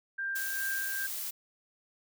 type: tone with tremolo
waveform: sine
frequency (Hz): 1587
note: G6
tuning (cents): +21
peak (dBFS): -31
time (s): 0.18-1.07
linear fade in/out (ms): 10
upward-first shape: sine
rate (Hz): 2.4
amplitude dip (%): 35
type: noise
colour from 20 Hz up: blue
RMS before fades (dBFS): -37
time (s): 0.35-1.31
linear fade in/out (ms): 10
effects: none